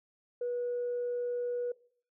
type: tone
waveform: sine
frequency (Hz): 486.2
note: B4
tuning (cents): -27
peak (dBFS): -30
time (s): 0.41-1.72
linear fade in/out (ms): 5
effects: noise-tail reverb RT60 0.5 s tail -20 dB re dry + tanh soft clip ceiling -27 dBFS